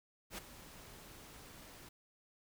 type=noise with ADSR envelope; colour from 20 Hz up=pink; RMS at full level=-42 dBFS; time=0.3-1.89 s; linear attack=81 ms; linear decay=11 ms; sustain=-13 dB; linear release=6 ms; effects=none